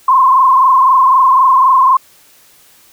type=tone with frequency modulation; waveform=sine; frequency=1046.5 Hz; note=C6; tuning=in tune; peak=-5 dBFS; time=0.08-1.97 s; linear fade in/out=5 ms; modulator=23.9 Hz; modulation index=1.9; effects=white hiss -46 dBFS RMS until 2.92 s